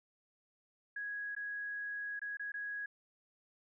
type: tone with dropouts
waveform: sine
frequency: 1661.2 Hz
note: G#6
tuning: in tune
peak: -38 dBFS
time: 0.96-2.86 s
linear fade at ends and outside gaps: 5 ms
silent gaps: 1.351-1.364 / 2.194-2.216 / 2.371-2.395 / 2.52-2.54 s
effects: none